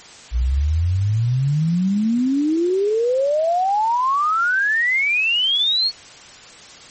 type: exponential sweep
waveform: sine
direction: up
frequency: 56.8 to 4435 Hz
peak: -15 dBFS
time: 0.31-5.92 s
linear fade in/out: 50 ms
effects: white hiss -41 dBFS RMS until 6.9 s + MP3 32 kbps